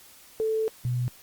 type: tone pair in turn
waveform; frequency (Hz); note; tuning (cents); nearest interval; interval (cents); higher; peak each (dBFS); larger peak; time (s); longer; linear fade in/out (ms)
sine; 440 / 123.47; A4 / B2; 0 / 0; octave + minor seventh; 2200; first; -23 / -24; first; 0.4-0.68 / 0.85-1.08; first; 0
effects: white hiss -52 dBFS RMS until 1.22 s + Opus 48 kbps